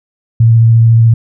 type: tone with vibrato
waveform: sine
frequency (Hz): 114.5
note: A#2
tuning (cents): -31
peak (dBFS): -3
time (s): 0.4-1.14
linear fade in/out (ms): 5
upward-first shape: sine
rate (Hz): 14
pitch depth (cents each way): 14
effects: none